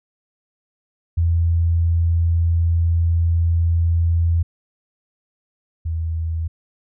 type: tone pair in turn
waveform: sine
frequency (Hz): 84 / 81.61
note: E2 / E2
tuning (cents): +33 / -17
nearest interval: unison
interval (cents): 50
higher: first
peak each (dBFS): -14 / -20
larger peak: first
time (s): 1.17-4.43 / 5.85-6.48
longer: first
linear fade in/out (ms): 10
effects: none